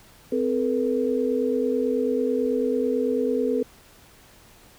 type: tone cluster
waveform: sine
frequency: 258.3 / 432.9 / 482 Hz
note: C4 / A4 / B4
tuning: -22 / -28 / -42 cents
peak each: -25 dBFS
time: 0.32-3.63 s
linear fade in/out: 5 ms
effects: pink hiss -52 dBFS RMS until 4.78 s